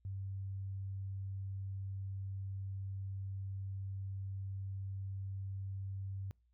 sine tone, 97 Hz, G2, 18 cents flat, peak -39 dBFS, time 0.05-6.31 s, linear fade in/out 0 ms, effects noise-tail reverb RT60 0.3 s tail -26 dB re dry + added 60 Hz sine -70 dBFS peak until 6.53 s

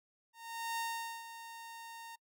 sawtooth tone with ADSR envelope, 920 Hz, A#5, 23 cents flat, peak -31 dBFS, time 0.33-2.16 s, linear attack 450 ms, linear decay 450 ms, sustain -12 dB, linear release 11 ms, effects noise-tail reverb RT60 0.1 s tail -25 dB re dry

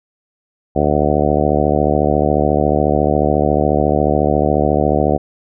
harmonic tone, 74.1 Hz, D2, 16 cents sharp, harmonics 1 / 2 / 3 / 4 / 5 / 6 / 7 / 8 / 9 / 10, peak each -21 / -21 / -21 / -21 / -21 / -21 / -21 / -21 / -21 / -21 dBFS, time 0.75-5.18 s, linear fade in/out 20 ms, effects none

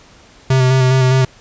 square tone with vibrato, 130 Hz, C3, 11 cents flat, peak -10 dBFS, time 0.5-1.25 s, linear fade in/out 5 ms, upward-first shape square, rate 4.9 Hz, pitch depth 21 cents each way, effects pink hiss -45 dBFS RMS until 1.4 s + resampled to 16000 Hz

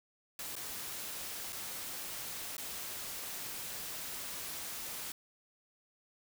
white noise with dropouts, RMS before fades -42 dBFS, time 0.39-5.12 s, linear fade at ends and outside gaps 2 ms, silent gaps 0.555-0.564 / 1.524-1.528 / 2.568-2.58 s, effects none

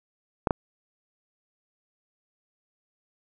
clicks, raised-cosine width 1 ms, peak -8 dBFS, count 2, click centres 0.472 / 0.508 s, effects none

